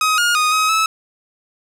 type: tone with pitch steps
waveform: sawtooth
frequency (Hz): 1263 / 1425 / 1240 / 1267 / 1301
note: D#6 / F6 / D#6 / D#6 / E6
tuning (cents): +26 / +34 / -6 / +31 / -23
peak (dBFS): -10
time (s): 0.01-0.86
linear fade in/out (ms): 2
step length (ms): 170
effects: low-pass 11000 Hz 12 dB/octave + 7-bit